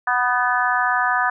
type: harmonic tone with a mistuned harmonic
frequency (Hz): 246.9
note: B3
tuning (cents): 0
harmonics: 3 / 4 / 5 / 6 / 7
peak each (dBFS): -23 / -23 / -23 / -23 / -23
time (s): 0.07-1.3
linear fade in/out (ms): 5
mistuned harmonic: 6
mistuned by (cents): +29
effects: none